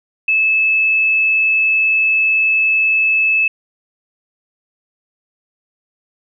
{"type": "tone", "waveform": "sine", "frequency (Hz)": 2609, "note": "E7", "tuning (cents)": -18, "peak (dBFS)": -11, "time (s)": [0.28, 3.48], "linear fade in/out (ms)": 5, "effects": []}